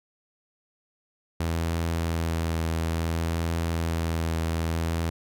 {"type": "tone with vibrato", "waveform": "sawtooth", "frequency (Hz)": 82.5, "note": "E2", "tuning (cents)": 2, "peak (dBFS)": -21, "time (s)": [1.4, 5.1], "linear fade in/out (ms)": 5, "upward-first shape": "triangle", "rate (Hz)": 0.58, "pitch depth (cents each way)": 18, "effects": []}